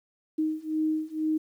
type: beating tone pair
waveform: sine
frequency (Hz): 311.1 / 313.2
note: D#4 / D#4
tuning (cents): 0 / +11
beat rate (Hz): 2.1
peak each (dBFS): -29 / -28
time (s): 0.38-1.38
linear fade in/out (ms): 10
effects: 10-bit